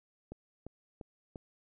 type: click train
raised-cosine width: 2 ms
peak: -30 dBFS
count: 4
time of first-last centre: 0.32-1.358 s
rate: 2.89 Hz
effects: none